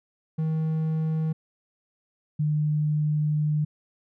triangle / sine tone pair in turn, 158.4 / 151.02 Hz, D#3 / D3, +31 / +49 cents, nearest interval minor second, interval 82 cents, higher first, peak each -21 dBFS, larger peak neither, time 0.38-1.33 / 2.39-3.65 s, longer second, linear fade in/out 10 ms, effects none

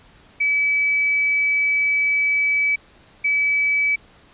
sine tone pair in turn, 2292 / 2292 Hz, D7 / D7, -43 / -43 cents, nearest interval unison, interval 0 cents, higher neither, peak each -16 dBFS, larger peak neither, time 0.4-2.76 / 3.24-3.96 s, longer first, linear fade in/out 10 ms, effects pink hiss -51 dBFS RMS until 4.33 s + resampled to 8000 Hz

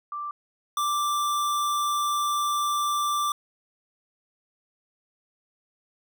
sine / square tone pair in turn, 1176 / 1176 Hz, D6 / D6, +2 / +2 cents, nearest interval unison, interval 0 cents, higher neither, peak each -30 / -24 dBFS, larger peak second, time 0.12-0.31 / 0.77-3.32 s, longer second, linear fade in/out 2 ms, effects none

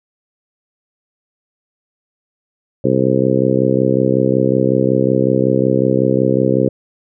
harmonic tone, 65.41 Hz, C2, in tune, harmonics 2 / 3 / 4 / 5 / 6 / 7 / 8, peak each -19 / -19 / -19 / -19 / -19 / -19 / -19 dBFS, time 2.84-6.69 s, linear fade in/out 5 ms, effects none

